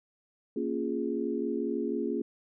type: chord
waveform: sine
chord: Bb minor seventh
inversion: none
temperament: equal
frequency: 233.1 / 277.2 / 349.2 / 415.3 Hz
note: Bb3 / Db4 / F4 / Ab4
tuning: 0 / 0 / 0 / 0 cents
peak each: -34 dBFS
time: 0.56-2.22 s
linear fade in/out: 5 ms
effects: none